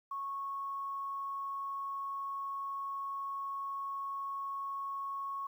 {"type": "tone", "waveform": "sine", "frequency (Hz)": 1102, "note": "C#6", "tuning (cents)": -11, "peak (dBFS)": -36, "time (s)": [0.11, 5.47], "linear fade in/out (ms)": 5, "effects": ["11-bit"]}